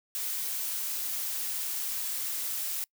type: noise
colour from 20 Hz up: blue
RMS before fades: -33 dBFS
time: 0.15-2.84 s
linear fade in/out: 0 ms
effects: noise-tail reverb RT60 0.1 s tail -26 dB re dry